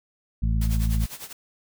harmonic tone, 55 Hz, A1, in tune, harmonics 1 / 2 / 3 / 4, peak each -21 / -27 / -31 / -33 dBFS, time 0.42-1.06 s, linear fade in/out 10 ms
white noise with tremolo, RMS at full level -36 dBFS, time 0.61-1.33 s, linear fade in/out 5 ms, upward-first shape sine, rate 10 Hz, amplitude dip 80%
effects none

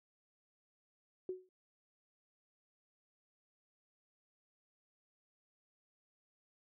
sine tone with exponential decay, 370 Hz, F#4, in tune, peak -34 dBFS, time 1.29-1.49 s, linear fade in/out 2 ms, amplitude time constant 43 ms, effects none

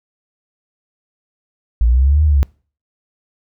sine linear two-way sweep, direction up then down, 54.9 to 77.78 to 66.6 Hz, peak -9 dBFS, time 1.81-2.43 s, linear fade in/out 0 ms, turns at 2.24 s, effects noise-tail reverb RT60 0.4 s tail -25 dB re dry

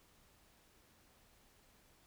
silence, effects pink hiss -68 dBFS RMS until 2.06 s

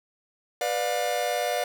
45% pulse chord, B diminished, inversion none, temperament just, 493.9 / 592.7 / 711.2 Hz, B4 / D5 / F5, 0 / +16 / +31 cents, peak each -31 / -29 / -28 dBFS, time 0.61-1.64 s, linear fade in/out 2 ms, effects none

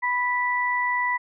sine tone pair together, 987.8 / 1968.8 Hz, B5 / B6, 0 / -6 cents, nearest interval octave, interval 1194 cents, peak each -24 dBFS, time 0.02-1.18 s, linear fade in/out 20 ms, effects none

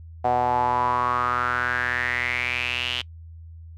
sawtooth tone with band-pass filter sweep, 123.47 Hz, B2, in tune, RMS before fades -24 dBFS, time 0.24-3.02 s, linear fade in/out 10 ms, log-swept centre 720 to 3100 Hz, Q 6.7, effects noise-tail reverb RT60 0.1 s tail -24 dB re dry + added 82 Hz sine -39 dBFS peak until 3.77 s

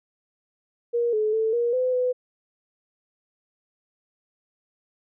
sine tone with pitch steps, 473.7 / 429.2 / 442.6 / 474.7 / 508 / 501 Hz, A#4 / A4 / A4 / A#4 / B4 / B4, +28 / -43 / +10 / +31 / +49 / +25 cents, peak -20 dBFS, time 0.93-2.13 s, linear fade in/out 20 ms, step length 200 ms, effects none

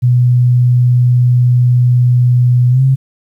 sine tone with pitch glide, 123.47 to 133.1 Hz, B2 to C3, 0 to +30 cents, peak -6 dBFS, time 0.02-2.96 s, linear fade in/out 20 ms, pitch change +130 cents, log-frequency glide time 2.7-2.82 s, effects 8-bit

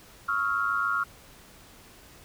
sine tone cluster, 1112 / 1292 / 1399 Hz, C#6 / E6 / F6, +5 / -35 / +3 cents, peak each -31 / -31 / -26 dBFS, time 0.28-1.04 s, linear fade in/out 10 ms, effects pink hiss -52 dBFS RMS until 2.24 s

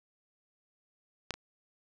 clicks, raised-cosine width 0.2 ms, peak -15 / -25 dBFS, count 2, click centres 1.307 / 1.34 s, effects none

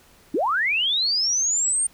sine linear sweep, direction up, 246.9 to 8870 Hz, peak -19 dBFS, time 0.34-1.87 s, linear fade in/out 5 ms, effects pink hiss -54 dBFS RMS until 1.93 s

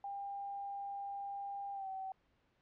sine tone with pitch glide, 799 to 765.1 Hz, G5 to G5, +33 to -42 cents, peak -40 dBFS, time 0.04-2.12 s, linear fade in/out 2 ms, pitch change -75 cents, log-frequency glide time 1.73-1.88 s, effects pink hiss -75 dBFS RMS until 2.61 s + low-pass 3000 Hz 12 dB/octave

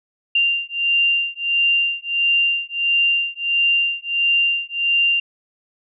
sine beating tone pair, 2783 / 2784.5 Hz, F7 / F7, -7 / -6 cents, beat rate 1.5 Hz, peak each -19 / -19 dBFS, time 0.35-5.2 s, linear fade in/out 5 ms, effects none

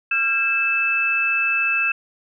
sine tone cluster, 1367 / 1611 / 2627 Hz, F6 / G6 / E7, -37 / +47 / -7 cents, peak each -27 / -26 / -18 dBFS, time 0.11-1.92 s, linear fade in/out 5 ms, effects none

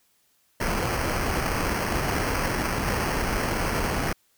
pink noise with sample-and-hold, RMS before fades -26 dBFS, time 0.6-4.13 s, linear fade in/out 5 ms, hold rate 3675 Hz, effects white hiss -66 dBFS RMS until 4.37 s

